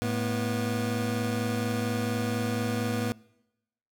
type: tone pair together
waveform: 25% pulse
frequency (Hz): 109.38 / 243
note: A2 / B3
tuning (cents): -10 / -28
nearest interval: octave + major second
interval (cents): 1382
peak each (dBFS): -26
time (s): 0.02-3.12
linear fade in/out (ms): 0
effects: noise-tail reverb RT60 0.9 s tail -24 dB re dry